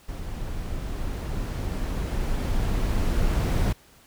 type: noise with level ramp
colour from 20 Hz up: brown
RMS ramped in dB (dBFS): -33 to -21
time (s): 0.08-3.73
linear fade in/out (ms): 10
effects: pink hiss -55 dBFS RMS until 4.06 s